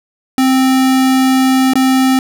square tone with dropouts, 261.9 Hz, C4, 2 cents sharp, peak -9 dBFS, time 0.38-2.19 s, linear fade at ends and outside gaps 1 ms, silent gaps 1.735-1.755 s, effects none

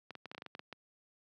clicks, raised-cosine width 0.3 ms, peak -29 dBFS, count 11, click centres 0.107 / 0.153 / 0.257 / 0.315 / 0.348 / 0.38 / 0.421 / 0.463 / 0.551 / 0.594 / 0.727 s, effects high-pass 150 Hz 12 dB/octave

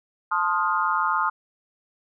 sine chord, F dominant seventh, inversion first, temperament equal with one note detuned, 880 / 1046.5 / 1244.5 / 1412.3 Hz, A5 / C6 / Eb6 / F6, 0 / 0 / 0 / +19 cents, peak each -27 / -26 / -24 / -27 dBFS, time 0.31-1.3 s, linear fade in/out 10 ms, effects none

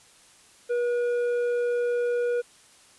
sine tone with tanh clipping, 482.4 Hz, B4, 41 cents flat, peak -24 dBFS, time 0.69-2.42 s, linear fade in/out 20 ms, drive 7 dB, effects white hiss -55 dBFS RMS until 2.98 s + resampled to 24000 Hz

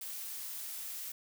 blue noise, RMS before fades -42 dBFS, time 0.01-1.12 s, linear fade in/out 5 ms, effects none

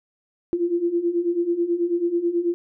sine beating tone pair, 338.7 / 347.9 Hz, E4 / F4, +47 / -7 cents, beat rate 9.2 Hz, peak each -25 / -21 dBFS, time 0.53-2.54 s, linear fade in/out 0 ms, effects none

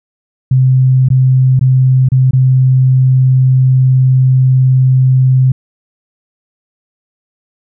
sine tone with dropouts, 129.9 Hz, C3, 12 cents flat, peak -5 dBFS, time 0.51-5.52 s, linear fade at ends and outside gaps 5 ms, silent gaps 1.087-1.102 / 1.594-1.61 / 2.088-2.118 / 2.31-2.332 s, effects none

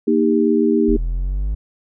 sine chord, Eb major, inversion second, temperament equal with one note detuned, 233.1 / 311.1 / 398.6 Hz, Bb3 / Eb4 / G4, 0 / 0 / +29 cents, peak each -17 dBFS, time 0.07-0.97 s, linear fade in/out 10 ms
triangle exponential sweep, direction up, 38.14 to 52.8 Hz, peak -16 dBFS, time 0.88-1.55 s, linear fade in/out 10 ms
effects none

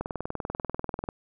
click train, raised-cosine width 1 ms, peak -17 dBFS, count 23, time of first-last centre 0.01-1.088 s, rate 20.4 Hz, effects none

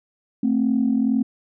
sine tone pair together, 222.3 / 264.4 Hz, A3 / C4, +18 / +18 cents, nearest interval minor third, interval 300 cents, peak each -19 dBFS, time 0.43-1.23 s, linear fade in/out 5 ms, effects tanh soft clip ceiling -10 dBFS

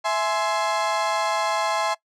35% pulse chord, E augmented, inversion none, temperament equal with one note detuned, 659.3 / 840.3 / 1046.5 Hz, E5 / G#5 / B#5, 0 / +20 / 0 cents, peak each -24 dBFS, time 0.04-1.95 s, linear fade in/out 20 ms, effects noise-tail reverb RT60 0.1 s tail -21 dB re dry + low-pass 7000 Hz 12 dB/octave

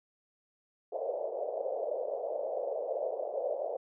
pink band-pass noise, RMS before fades -35 dBFS, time 0.92-3.77 s, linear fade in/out 10 ms, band 490 to 650 Hz, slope 48 dB/octave, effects none

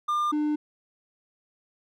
triangle tone pair in turn, 1200 / 300 Hz, D6 / D4, +37 / +37 cents, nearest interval 2 octaves, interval 2400 cents, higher first, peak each -21 dBFS, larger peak neither, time 0.08-0.32 / 0.32-0.56 s, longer neither, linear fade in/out 10 ms, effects none

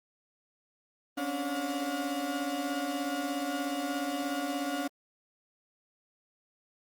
35% pulse tone cluster, 269.5 / 286.3 / 717 Hz, C#4 / D4 / F5, -49 / -44 / +45 cents, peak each -36 / -32 / -35 dBFS, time 1.17-4.88 s, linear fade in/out 10 ms, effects Opus 24 kbps

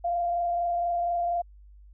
sine tone with frequency modulation, 694 Hz, F5, 11 cents flat, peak -24 dBFS, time 0.04-1.42 s, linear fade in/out 10 ms, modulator 24.2 Hz, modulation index 0.46, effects added 50 Hz sine -48 dBFS peak until 1.93 s

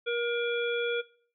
harmonic tone with a mistuned harmonic, 474.6 Hz, A#4, 31 cents sharp, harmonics 1 / 3 / 5 / 7, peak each -29 / -34 / -36 / -37 dBFS, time 0.06-1.02 s, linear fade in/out 20 ms, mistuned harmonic 7, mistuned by +25 cents, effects noise-tail reverb RT60 0.5 s tail -21 dB re dry

